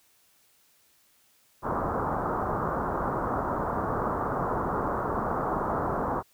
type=low-pass noise; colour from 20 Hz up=white; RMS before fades=-29 dBFS; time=1.62-6.23 s; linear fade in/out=50 ms; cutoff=1300 Hz; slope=48 dB/octave; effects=white hiss -64 dBFS RMS until 6.33 s